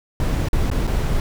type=noise with dropouts; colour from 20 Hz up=brown; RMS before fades=-19 dBFS; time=0.2-1.2 s; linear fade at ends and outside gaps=1 ms; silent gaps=0.486-0.531 / 0.701-0.714 / 0.87-0.875 s; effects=none